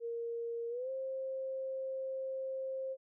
sine tone with pitch glide, 466.2 to 529.4 Hz, A#4 to C5, 0 to +20 cents, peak -36 dBFS, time 0-2.97 s, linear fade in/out 50 ms, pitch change +220 cents, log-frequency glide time 0.69-0.9 s, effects none

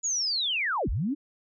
sine linear two-way sweep, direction down then up, 6930 to 31.57 to 306.3 Hz, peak -25 dBFS, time 0.03-1.15 s, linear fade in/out 20 ms, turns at 0.89 s, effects none

